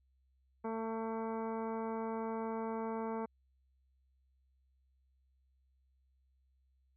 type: harmonic tone with a mistuned harmonic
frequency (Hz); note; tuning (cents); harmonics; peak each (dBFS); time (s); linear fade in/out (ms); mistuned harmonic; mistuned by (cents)
224.1; A3; +32; 1 / 2 / 3 / 4 / 5 / 6 / 7 / 9 / 10; -40 / -40 / -47 / -43 / -49 / -54 / -58 / -62 / -62; 0.64-3.26; 10; 10; +18
effects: added 65 Hz sine -70 dBFS peak until 6.96 s

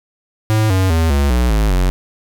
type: tone with pitch steps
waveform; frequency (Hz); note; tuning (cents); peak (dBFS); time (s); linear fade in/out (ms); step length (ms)
square; 108.8 / 94.17 / 81.51 / 70.55 / 61.06 / 52.85 / 45.74; A2 / F#2 / E2 / C#2 / B1 / G#1 / F#1; -19 / +31 / -19 / +31 / -19 / +31 / -19; -12; 0.5-1.9; 0; 200
effects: 8-bit

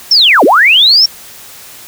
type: linear two-way sweep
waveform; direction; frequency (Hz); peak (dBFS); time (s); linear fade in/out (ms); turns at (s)
sine; down then up; 5588 to 233.1 to 5588; -3; 0.11-1.06; 5; 0.44
effects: white hiss -33 dBFS RMS until 1.87 s

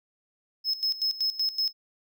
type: tone with tremolo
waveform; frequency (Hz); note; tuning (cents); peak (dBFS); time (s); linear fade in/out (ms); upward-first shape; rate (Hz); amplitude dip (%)
triangle; 5180; E8; -31; -22; 0.64-1.73; 50; square; 5.3; 80
effects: none

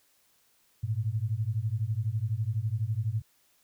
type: beating tone pair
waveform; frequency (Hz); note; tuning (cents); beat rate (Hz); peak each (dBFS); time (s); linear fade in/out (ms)
sine; 103.83 / 115.83; G#2 / A#2; 0 / -11; 12; -30; 0.83-3.22; 10
effects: white hiss -67 dBFS RMS until 3.63 s

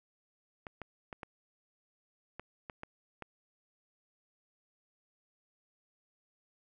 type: clicks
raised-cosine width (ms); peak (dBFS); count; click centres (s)
0.5; -27; 8; 0.668 / 0.817 / 1.128 / 1.232 / 2.396 / 2.698 / 2.834 / 3.223
effects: none

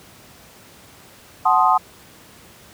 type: chord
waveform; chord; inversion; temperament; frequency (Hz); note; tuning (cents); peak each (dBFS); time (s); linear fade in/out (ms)
sine; F# diminished seventh; none; equal with one note detuned; 740 / 872.4 / 1046.5 / 1244.5; F#5 / A5 / C6 / Eb6; 0 / -15 / 0 / 0; -18; 1.45-1.78; 10
effects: pink hiss -46 dBFS RMS until 2.73 s + high-pass 80 Hz 12 dB/octave

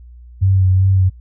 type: tone with vibrato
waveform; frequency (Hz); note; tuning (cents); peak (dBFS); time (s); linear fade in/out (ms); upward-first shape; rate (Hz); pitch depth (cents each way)
sine; 94.6; F#2; +39; -9; 0.41-1.1; 20; sine; 2.6; 30
effects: added 60 Hz sine -36 dBFS peak until 1.2 s

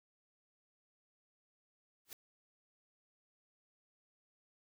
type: noise with exponential growth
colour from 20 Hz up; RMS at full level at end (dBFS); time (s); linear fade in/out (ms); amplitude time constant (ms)
white; -44; 2.05-2.13; 1; 16
effects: none

